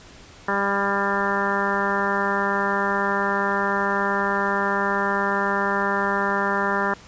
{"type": "harmonic tone with a mistuned harmonic", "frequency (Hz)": 198.9, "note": "G3", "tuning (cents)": 25, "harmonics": [1, 2, 3, 4, 5, 6, 7, 8, 9], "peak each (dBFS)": [-29, -28, -30, -30, -26, -30, -28, -30, -29], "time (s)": [0.48, 6.94], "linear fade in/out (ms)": 5, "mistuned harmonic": 8, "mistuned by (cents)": 23, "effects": ["pink hiss -46 dBFS RMS until 7.07 s", "resampled to 16000 Hz"]}